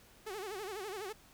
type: tone with vibrato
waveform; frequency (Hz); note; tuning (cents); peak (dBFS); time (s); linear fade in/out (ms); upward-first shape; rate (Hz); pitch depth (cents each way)
sawtooth; 401.4; G4; +41; -36; 0.26-1.13; 10; sine; 12; 160
effects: pink hiss -61 dBFS RMS until 1.33 s